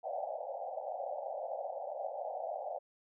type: band-pass noise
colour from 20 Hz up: pink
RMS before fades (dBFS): -40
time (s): 0.03-2.79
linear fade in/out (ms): 20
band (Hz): 530 to 810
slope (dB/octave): 96
effects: none